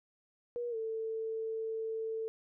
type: tone with pitch glide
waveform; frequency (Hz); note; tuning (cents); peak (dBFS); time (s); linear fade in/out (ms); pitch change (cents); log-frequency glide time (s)
sine; 480 to 445.3; B4 to A4; -49 to +21; -34; 0.56-2.28; 0; -130; 0.7-0.76
effects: none